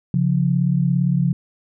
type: tone pair together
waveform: sine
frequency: 137.93 / 175.5 Hz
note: C#3 / F3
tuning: -8 / +9 cents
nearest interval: major third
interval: 417 cents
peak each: -18 dBFS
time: 0.14-1.33 s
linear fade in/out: 2 ms
effects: none